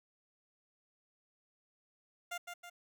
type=tone with echo; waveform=15% pulse; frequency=700 Hz; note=F5; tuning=4 cents sharp; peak=-32 dBFS; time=2.31-2.38 s; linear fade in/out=10 ms; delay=160 ms; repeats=2; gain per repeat=-5 dB; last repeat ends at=2.7 s; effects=none